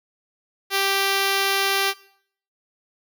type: tone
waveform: 5% pulse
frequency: 392 Hz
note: G4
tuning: in tune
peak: -8 dBFS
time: 0.7-1.94 s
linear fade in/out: 50 ms
effects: noise-tail reverb RT60 0.6 s tail -19 dB re dry